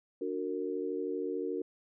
sine chord, D augmented, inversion none, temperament just, 293.7 / 367.1 / 458.9 Hz, D4 / F#4 / A#4, 0 / -14 / -27 cents, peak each -38 / -36 / -36 dBFS, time 0.21-1.62 s, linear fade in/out 5 ms, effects none

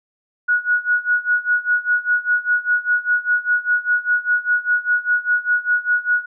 sine tone with tremolo, 1459 Hz, F#6, 25 cents flat, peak -12 dBFS, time 0.48-6.26 s, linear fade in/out 10 ms, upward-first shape sine, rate 5 Hz, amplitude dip 90%, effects none

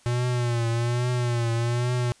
square tone with vibrato, 119.9 Hz, A#2, 49 cents sharp, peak -23 dBFS, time 0.06-2.12 s, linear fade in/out 0 ms, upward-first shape triangle, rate 1.2 Hz, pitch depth 70 cents each way, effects white hiss -57 dBFS RMS until 2.2 s + resampled to 22050 Hz

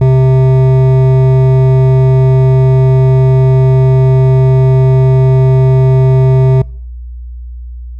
triangle tone with hard clipping, 130.81 Hz, C3, in tune, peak -6 dBFS, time 0.01-6.62 s, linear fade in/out 5 ms, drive 15 dB, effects noise-tail reverb RT60 0.6 s tail -26 dB re dry + added 60 Hz sine -22 dBFS peak until 7.99 s

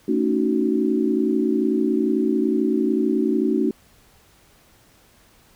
sine chord, D# half-diminished seventh, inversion second, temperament just, 224 / 280 / 311.1 / 373.4 Hz, A3 / C#4 / D#4 / F#4, +31 / +18 / 0 / +16 cents, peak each -23 dBFS, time 0.08-3.71 s, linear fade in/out 5 ms, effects pink hiss -55 dBFS RMS until 5.55 s

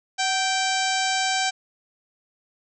harmonic tone with a mistuned harmonic, 781 Hz, G5, 7 cents flat, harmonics 1 / 2 / 3 / 4 / 5 / 6 / 7 / 8 / 9 / 10, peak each -25 / -28 / -30 / -31 / -32 / -33 / -33 / -34 / -35 / -35 dBFS, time 0.18-1.51 s, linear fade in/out 20 ms, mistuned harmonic 1, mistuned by -56 cents, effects none

